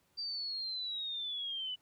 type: linear sweep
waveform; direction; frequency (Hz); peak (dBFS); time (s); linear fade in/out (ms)
sine; down; 4699 to 2960; -36; 0.17-1.76; 20
effects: pink hiss -73 dBFS RMS until 1.81 s + high-pass 60 Hz 12 dB/octave